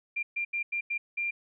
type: tone bursts at uneven times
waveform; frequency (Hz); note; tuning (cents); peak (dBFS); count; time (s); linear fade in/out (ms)
sine; 2385; D7; +26; -28; 6; 0.16-0.23 / 0.36-0.45 / 0.53-0.63 / 0.72-0.81 / 0.9-0.98 / 1.17-1.31; 10
effects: none